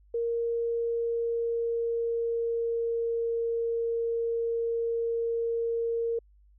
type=tone with pitch glide; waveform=sine; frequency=466.2 to 462.7 Hz; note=A#4 to A#4; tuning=0 to -13 cents; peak=-26 dBFS; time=0.14-6.19 s; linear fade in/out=5 ms; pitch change=-13 cents; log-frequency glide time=0.43-3.38 s; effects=added 50 Hz sine -56 dBFS peak until 6.58 s